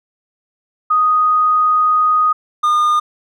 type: tone pair in turn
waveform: sine / triangle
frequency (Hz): 1244.5 / 1216.8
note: D#6 / D#6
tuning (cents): 0 / -39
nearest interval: unison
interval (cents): 39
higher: first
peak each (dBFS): -10 / -9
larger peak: second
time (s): 0.9-2.33 / 2.63-3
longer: first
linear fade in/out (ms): 10
effects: none